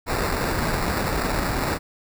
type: noise with sample-and-hold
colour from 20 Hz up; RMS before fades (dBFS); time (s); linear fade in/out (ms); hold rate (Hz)
pink; -24; 0.06-1.79; 50; 3150
effects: none